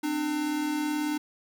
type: tone pair together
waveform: square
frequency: 261.6 / 300.1 Hz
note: C4 / D4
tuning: 0 / +38 cents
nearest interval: major second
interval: 238 cents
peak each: -37 / -28 dBFS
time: 0.03-1.18 s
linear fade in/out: 10 ms
effects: 9-bit